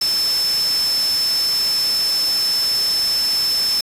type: tone in noise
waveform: sine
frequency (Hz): 5274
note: E8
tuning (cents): 0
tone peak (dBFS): -16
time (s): 0.01-3.81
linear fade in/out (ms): 5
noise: white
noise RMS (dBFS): -27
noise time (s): 0.01-3.81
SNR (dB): +8
effects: resampled to 32000 Hz